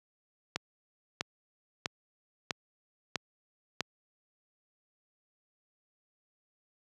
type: click train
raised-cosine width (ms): 0.2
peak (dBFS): -13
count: 6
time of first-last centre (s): 0.56-3.807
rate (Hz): 1.54
effects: high-pass 100 Hz 12 dB/octave